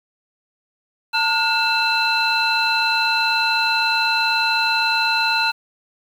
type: tone cluster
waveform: sine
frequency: 896 / 1435 / 2657 / 4063 Hz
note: A5 / F6 / E7 / B7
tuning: +31 / +47 / +13 / +48 cents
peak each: -21 dBFS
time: 1.13-5.52 s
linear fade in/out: 20 ms
effects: tanh soft clip ceiling -8 dBFS + 7-bit